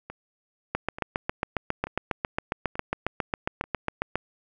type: two click trains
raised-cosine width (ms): 0.5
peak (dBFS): -22 / -10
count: 5 / 26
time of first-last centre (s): 0.1-3.64 / 0.75-4.156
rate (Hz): 1.13 / 7.34
effects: none